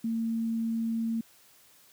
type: tone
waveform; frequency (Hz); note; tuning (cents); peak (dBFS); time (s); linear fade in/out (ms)
sine; 227.2; A#3; -44; -27; 0.04-1.21; 5
effects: white hiss -59 dBFS RMS until 1.92 s + high-pass 60 Hz 12 dB/octave